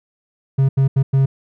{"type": "tone bursts at uneven times", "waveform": "triangle", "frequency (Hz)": 135.1, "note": "C#3", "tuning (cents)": -44, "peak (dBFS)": -9, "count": 4, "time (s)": [[0.58, 0.69], [0.77, 0.88], [0.96, 1.03], [1.13, 1.26]], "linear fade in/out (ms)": 10, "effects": []}